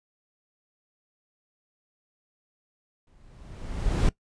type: noise with exponential growth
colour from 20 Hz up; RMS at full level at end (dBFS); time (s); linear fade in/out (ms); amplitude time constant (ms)
brown; -19; 3.07-4.09; 2; 220
effects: noise-tail reverb RT60 0.1 s tail -20 dB re dry + resampled to 22050 Hz